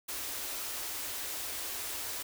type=band-stop noise; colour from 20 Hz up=white; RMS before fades=-38 dBFS; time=0.08-2.23 s; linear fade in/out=10 ms; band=110 to 240 Hz; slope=96 dB/octave; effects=none